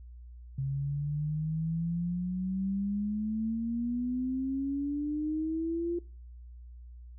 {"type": "exponential sweep", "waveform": "sine", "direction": "up", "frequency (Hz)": [134, 347.7], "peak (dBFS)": -29, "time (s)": [0.58, 5.99], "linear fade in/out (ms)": 5, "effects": ["noise-tail reverb RT60 0.4 s tail -22 dB re dry", "added 60 Hz sine -45 dBFS peak until 7.18 s"]}